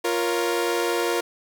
sawtooth chord, Bb minor, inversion second, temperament equal with one note detuned, 349.2 / 468.9 / 554.4 Hz, F4 / Bb4 / Db5, 0 / +10 / 0 cents, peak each -21 / -21 / -27 dBFS, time 0.04-1.21 s, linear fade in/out 10 ms, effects 9-bit

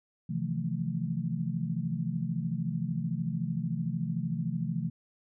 sine chord, F major seventh, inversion second, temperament equal with one note detuned, 130.81 / 161.24 / 174.61 / 220 Hz, C3 / E3 / F3 / A3, 0 / -38 / 0 / 0 cents, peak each -36 / -33 / -34 / -37 dBFS, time 0.29-4.9 s, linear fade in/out 10 ms, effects none

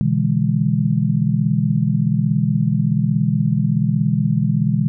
sine chord, E dominant seventh, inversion second, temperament just, 123.61 / 148.33 / 164.81 / 206 Hz, B2 / D3 / E3 / G#3, +2 / +18 / 0 / -14 cents, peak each -20 dBFS, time 0.01-4.88 s, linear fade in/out 0 ms, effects none

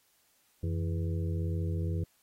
harmonic tone with a mistuned harmonic, 82.3 Hz, E2, 2 cents flat, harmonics 1 / 2 / 4 / 5 / 6, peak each -30 / -36 / -42 / -44 / -46 dBFS, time 0.63-2.04 s, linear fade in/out 5 ms, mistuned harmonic 1, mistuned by +150 cents, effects white hiss -69 dBFS RMS until 2.22 s + AAC 48 kbps

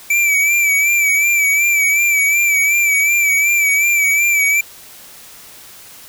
square tone with vibrato, 2315 Hz, D7, 25 cents flat, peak -12 dBFS, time 0.1-4.61 s, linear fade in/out 5 ms, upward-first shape sine, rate 2.7 Hz, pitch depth 51 cents each way, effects white hiss -39 dBFS RMS until 6.08 s

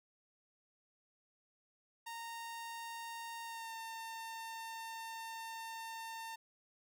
sawtooth tone with pitch glide, 924 to 905 Hz, A#5 to A5, -16 to +48 cents, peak -40 dBFS, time 2.06-6.36 s, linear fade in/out 10 ms, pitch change -36 cents, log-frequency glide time 3.44-3.74 s, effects none

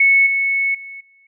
sine tone with level steps, 2205 Hz, C#7, 10 cents flat, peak -9 / -15 / -31 / -50 dBFS, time 0-1.27 s, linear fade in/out 5 ms, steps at 0.26 / 0.74 / 1 s, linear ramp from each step 10 ms, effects none

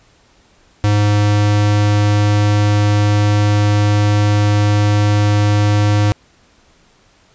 square tone, 103.8 Hz, G#2, in tune, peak -11 dBFS, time 0.84-6.12 s, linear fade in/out 0 ms, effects pink hiss -52 dBFS RMS until 7.34 s + resampled to 16000 Hz

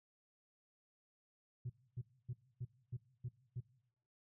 sine tone bursts, 123.47 Hz, B2, in tune, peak -38 dBFS, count 7, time 1.65-3.606 s, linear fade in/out 10 ms, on 48 ms, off 270 ms, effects noise-tail reverb RT60 0.9 s tail -22 dB re dry + tanh soft clip ceiling -37 dBFS

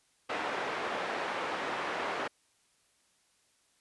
pink band-pass noise, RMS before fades -35 dBFS, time 0.29-2.28 s, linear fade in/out 10 ms, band 460 to 2100 Hz, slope 12 dB/octave, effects white hiss -70 dBFS RMS until 3.8 s + resampled to 24000 Hz

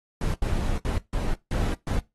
brown noise bursts at uneven times, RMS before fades -25 dBFS, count 6, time 0.21-0.34 / 0.42-0.78 / 0.85-0.98 / 1.13-1.34 / 1.51-1.74 / 1.87-1.99 s, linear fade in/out 2 ms, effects noise-tail reverb RT60 0.2 s tail -19 dB re dry + AAC 32 kbps

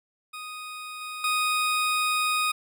20% pulse tone with level steps, 1244.5 Hz, D#6, in tune, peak -31 / -29 / -18 dBFS, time 0.33-2.52 s, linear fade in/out 10 ms, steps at 1.01 / 1.24 s, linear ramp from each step 2 ms, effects none

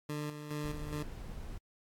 20% pulse tone with tremolo, 149.2 Hz, D3, 28 cents sharp, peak -31 dBFS, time 0.09-1.03 s, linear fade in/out 5 ms, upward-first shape square, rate 2.4 Hz, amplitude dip 55%
brown noise, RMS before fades -43 dBFS, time 0.64-1.58 s, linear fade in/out 5 ms
effects AAC 64 kbps

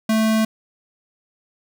square tone, 220 Hz, A3, in tune, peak -16 dBFS, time 0.09-0.45 s, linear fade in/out 5 ms, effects none

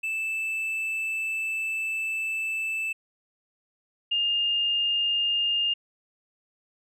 triangle / sine tone pair in turn, 2637 / 2821 Hz, E7 / F7, 0 / +17 cents, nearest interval minor second, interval 117 cents, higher second, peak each -25 / -22 dBFS, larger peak second, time 0.03-2.93 / 4.11-5.74 s, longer first, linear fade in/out 10 ms, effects none

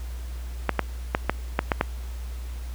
clicks, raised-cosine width 0.5 ms, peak -5 dBFS, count 7, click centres 0.693 / 0.793 / 1.149 / 1.296 / 1.591 / 1.718 / 1.811 s, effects added 60 Hz sine -31 dBFS peak until 2.74 s + pink hiss -48 dBFS RMS until 2.74 s

